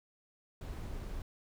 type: noise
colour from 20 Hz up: brown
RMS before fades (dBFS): -41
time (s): 0.61-1.22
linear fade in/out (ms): 2
effects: none